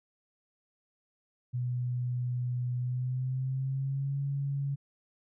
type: tone with pitch glide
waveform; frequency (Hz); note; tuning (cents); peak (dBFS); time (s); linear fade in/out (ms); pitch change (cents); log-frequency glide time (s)
sine; 123.7 to 139.65; B2 to C#3; +3 to +13; -29; 1.53-4.76; 20; +210; 2.78-4.19
effects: none